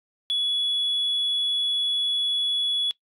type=tone; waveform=sine; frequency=3391 Hz; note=G#7; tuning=35 cents sharp; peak=-20 dBFS; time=0.3-2.91 s; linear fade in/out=0 ms; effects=noise-tail reverb RT60 0.1 s tail -20 dB re dry + tanh soft clip ceiling -19 dBFS